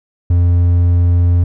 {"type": "tone", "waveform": "triangle", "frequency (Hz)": 87.31, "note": "F2", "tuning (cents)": 0, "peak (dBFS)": -6, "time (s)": [0.3, 1.44], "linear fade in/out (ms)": 5, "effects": []}